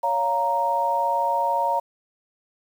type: chord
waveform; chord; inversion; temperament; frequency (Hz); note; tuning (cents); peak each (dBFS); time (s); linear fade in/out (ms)
sine; Bb minor; first; equal with one note detuned; 560.8 / 698.5 / 932.3; Db5 / F5 / Bb5; +20 / 0 / 0; -27 / -27 / -21; 0.03-1.8; 10
effects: 8-bit